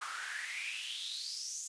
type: noise with high-pass filter sweep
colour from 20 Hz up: pink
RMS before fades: -41 dBFS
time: 0.01-1.68 s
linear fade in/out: 10 ms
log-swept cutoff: 1200 to 7000 Hz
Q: 6.9
effects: resampled to 22050 Hz